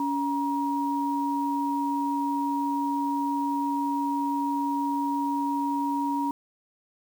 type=tone pair together; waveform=sine; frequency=281.8 / 948.7 Hz; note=C#4 / A#5; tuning=+29 / +30 cents; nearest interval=octave + major sixth; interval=2101 cents; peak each=-27 dBFS; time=0-6.31 s; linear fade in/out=2 ms; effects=8-bit